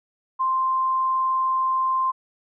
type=tone; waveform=sine; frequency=1046.5 Hz; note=C6; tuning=in tune; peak=-19 dBFS; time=0.39-2.12 s; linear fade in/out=20 ms; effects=none